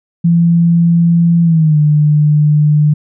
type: tone with pitch glide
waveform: sine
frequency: 169.3 to 149.96 Hz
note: E3 to D3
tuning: +46 to +36 cents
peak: -6 dBFS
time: 0.24-2.94 s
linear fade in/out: 10 ms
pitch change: -210 cents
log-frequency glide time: 1.43-1.78 s
effects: none